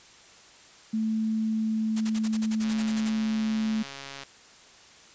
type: tone with pitch glide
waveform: sine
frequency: 220 to 218.7 Hz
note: A3 to A3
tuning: 0 to -10 cents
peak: -24 dBFS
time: 0.93-3.83 s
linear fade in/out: 10 ms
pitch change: -10 cents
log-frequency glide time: 1.44-2.76 s
type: noise bursts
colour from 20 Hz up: white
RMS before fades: -36 dBFS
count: 13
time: 1.96-3.101 s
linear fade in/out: 10 ms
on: 49 ms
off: 42 ms
type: click train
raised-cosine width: 0.2 ms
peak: -22 dBFS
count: 221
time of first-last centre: 2.64-4.234 s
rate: 138 Hz
effects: white hiss -52 dBFS RMS until 5.14 s + resampled to 16000 Hz